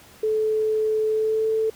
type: tone with pitch glide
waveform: sine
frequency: 434.1 to 440.9 Hz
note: A4 to A4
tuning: -23 to +4 cents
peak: -19 dBFS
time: 0.23-1.7 s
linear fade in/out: 5 ms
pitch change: +27 cents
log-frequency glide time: 1.08-1.49 s
effects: pink hiss -49 dBFS RMS until 1.75 s + high-pass 60 Hz 12 dB/octave